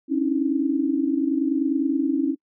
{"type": "tone cluster", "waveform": "sine", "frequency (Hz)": [271.7, 292.5, 321.7], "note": ["C#4", "D4", "E4"], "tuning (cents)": [-35, -7, -42], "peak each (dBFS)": [-22, -26, -24], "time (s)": [0.08, 2.36], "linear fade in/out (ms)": 50, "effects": ["noise-tail reverb RT60 0.1 s tail -25 dB re dry"]}